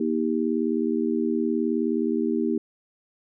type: harmonic tone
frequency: 79.2 Hz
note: D#2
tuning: 31 cents sharp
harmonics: 3 / 4 / 5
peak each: -25 / -26 / -27 dBFS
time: 0-2.58 s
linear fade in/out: 5 ms
effects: none